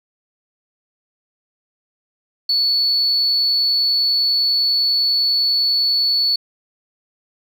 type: tone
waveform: sine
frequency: 4435 Hz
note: C#8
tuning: in tune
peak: -13 dBFS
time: 2.49-6.36 s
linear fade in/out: 5 ms
effects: tanh soft clip ceiling -10 dBFS + 8-bit